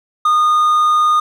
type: tone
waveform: triangle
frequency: 1226 Hz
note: D#6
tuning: 26 cents flat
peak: -8 dBFS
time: 0.25-1.2 s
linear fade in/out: 5 ms
effects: none